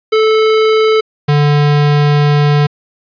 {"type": "tone pair in turn", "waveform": "square", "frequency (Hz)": [436.9, 146.6], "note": ["A4", "D3"], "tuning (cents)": [-12, -3], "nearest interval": "octave + perfect fifth", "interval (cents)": 1891, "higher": "first", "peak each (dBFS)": -8, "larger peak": "neither", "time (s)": [[0.12, 1.01], [1.28, 2.67]], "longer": "second", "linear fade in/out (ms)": 10, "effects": ["resampled to 11025 Hz", "7-bit"]}